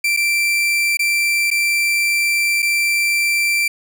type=tone with dropouts; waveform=40% pulse; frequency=2349 Hz; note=D7; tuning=in tune; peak=-14 dBFS; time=0.04-3.68 s; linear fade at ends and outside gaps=5 ms; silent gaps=0.166-0.171 / 0.971-0.992 / 1.504-1.512 / 2.622-2.626 s; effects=none